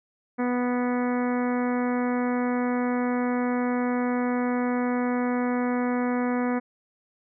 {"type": "harmonic tone", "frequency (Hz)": 246.4, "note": "B3", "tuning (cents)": -4, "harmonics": [1, 2, 3, 4, 5, 6, 7, 8, 9], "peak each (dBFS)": [-24, -30, -34, -36, -38, -40, -41, -42, -43], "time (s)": [0.38, 6.6], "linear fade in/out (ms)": 20, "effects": []}